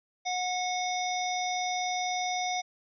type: harmonic tone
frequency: 729 Hz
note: F#5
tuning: 26 cents flat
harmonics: 1 / 3 / 5 / 7 / 8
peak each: -30 / -36 / -38 / -41 / -39 dBFS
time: 0.25-2.62 s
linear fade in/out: 20 ms
effects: none

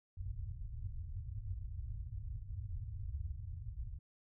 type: low-pass noise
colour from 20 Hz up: white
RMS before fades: -43 dBFS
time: 0.17-3.99 s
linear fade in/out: 10 ms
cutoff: 110 Hz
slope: 48 dB/octave
effects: none

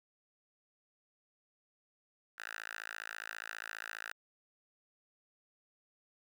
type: tone with high-pass filter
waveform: 5% pulse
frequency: 54.8 Hz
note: A1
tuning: 6 cents flat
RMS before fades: -45 dBFS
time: 2.38-4.13 s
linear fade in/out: 5 ms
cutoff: 1500 Hz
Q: 3.2
effects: none

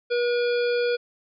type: harmonic tone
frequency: 482.1 Hz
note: B4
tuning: 42 cents flat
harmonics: 1 / 3 / 5 / 7 / 9 / 10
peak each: -21 / -31 / -35 / -38 / -40 / -41 dBFS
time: 0.1-0.97 s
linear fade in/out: 20 ms
effects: none

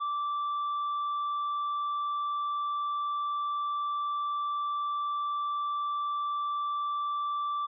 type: tone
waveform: triangle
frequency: 1168 Hz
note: D6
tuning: 10 cents flat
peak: -27 dBFS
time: 0-7.67 s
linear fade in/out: 20 ms
effects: resampled to 11025 Hz

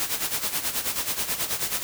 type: noise with tremolo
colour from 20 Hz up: white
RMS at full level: -25 dBFS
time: 0-1.83 s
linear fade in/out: 0 ms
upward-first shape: sine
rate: 9.3 Hz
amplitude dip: 70%
effects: none

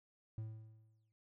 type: tone with exponential decay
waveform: triangle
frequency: 110 Hz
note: A2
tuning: in tune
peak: -37 dBFS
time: 0.38-1.12 s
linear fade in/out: 0 ms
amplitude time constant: 160 ms
effects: none

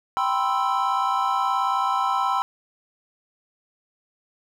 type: chord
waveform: triangle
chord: C major seventh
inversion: second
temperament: equal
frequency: 784 / 987.8 / 1046.5 / 1318.5 Hz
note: G5 / B5 / C6 / E6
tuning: 0 / 0 / 0 / 0 cents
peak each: -24 dBFS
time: 0.17-2.42 s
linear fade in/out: 0 ms
effects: none

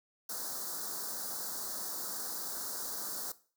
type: band-stop noise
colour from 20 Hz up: white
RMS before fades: -39 dBFS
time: 0.29-3.32 s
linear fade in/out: 5 ms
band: 1600 to 4200 Hz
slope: 48 dB/octave
effects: noise-tail reverb RT60 0.4 s tail -17 dB re dry + high-pass 200 Hz 12 dB/octave

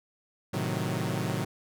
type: chord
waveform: sawtooth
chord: A diminished seventh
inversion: none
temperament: equal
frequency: 110 / 130.81 / 155.56 / 185 Hz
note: A2 / C3 / Eb3 / Gb3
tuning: 0 / 0 / 0 / 0 cents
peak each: -30 dBFS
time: 0.53-1.45 s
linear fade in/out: 10 ms
effects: none

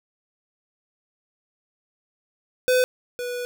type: tone pair in turn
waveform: square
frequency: 505 / 490.1 Hz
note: B4 / B4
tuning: +39 / -13 cents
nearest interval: minor second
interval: 52 cents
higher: first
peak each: -17 / -28 dBFS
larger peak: first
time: 2.68-2.84 / 3.19-3.45 s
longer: second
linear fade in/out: 0 ms
effects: none

